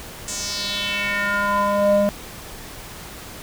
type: tone with band-pass filter sweep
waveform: square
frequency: 203.1 Hz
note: G#3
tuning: 38 cents flat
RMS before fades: -21 dBFS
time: 0.28-2.09 s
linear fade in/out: 0 ms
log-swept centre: 7400 to 470 Hz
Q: 3.3
effects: pink hiss -37 dBFS RMS until 3.42 s